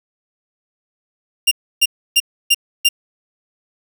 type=tone bursts; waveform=sawtooth; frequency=2794 Hz; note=F7; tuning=in tune; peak=-6 dBFS; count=5; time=1.47-2.89 s; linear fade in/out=10 ms; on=44 ms; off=300 ms; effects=none